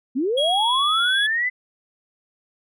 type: linear sweep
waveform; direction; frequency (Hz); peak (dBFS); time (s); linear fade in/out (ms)
sine; up; 233.1 to 2040; -19; 0.15-1.5; 20
type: tone with pitch glide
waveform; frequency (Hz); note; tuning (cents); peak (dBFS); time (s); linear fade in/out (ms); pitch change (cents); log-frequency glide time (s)
triangle; 3300 to 3387; G#7 to G#7; -12 to +33; -19; 0.37-1.27; 10; +45; 0.5-0.84
effects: none